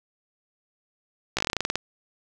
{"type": "slowing click train", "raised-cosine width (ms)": 0.2, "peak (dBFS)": -7, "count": 13, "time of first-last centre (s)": [1.37, 1.756], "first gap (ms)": 16, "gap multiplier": 1.12, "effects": []}